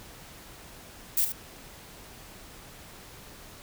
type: noise with echo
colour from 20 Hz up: violet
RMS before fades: -24 dBFS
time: 1.17-1.25 s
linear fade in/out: 5 ms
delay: 73 ms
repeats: 1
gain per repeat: -9 dB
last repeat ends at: 1.323 s
effects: pink hiss -48 dBFS RMS until 3.62 s